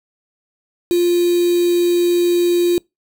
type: tone with quantisation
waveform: sine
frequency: 349.2 Hz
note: F4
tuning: in tune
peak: -12 dBFS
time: 0.91-2.78 s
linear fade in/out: 0 ms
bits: 4
effects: noise-tail reverb RT60 0.2 s tail -26 dB re dry